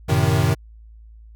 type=chord; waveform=square; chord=F# diminished seventh; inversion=none; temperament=equal with one note detuned; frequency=92.5 / 111.21 / 130.81 / 155.56 Hz; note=F#2 / A2 / C3 / Eb3; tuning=0 / +19 / 0 / 0 cents; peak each=-22 dBFS; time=0.08-0.55 s; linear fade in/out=20 ms; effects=added 55 Hz sine -41 dBFS peak until 1.35 s